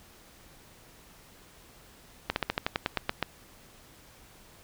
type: slowing click train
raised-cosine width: 0.3 ms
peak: -10 dBFS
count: 11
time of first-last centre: 2.3-3.227 s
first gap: 61 ms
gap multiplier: 1.09
effects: pink hiss -55 dBFS RMS until 4.63 s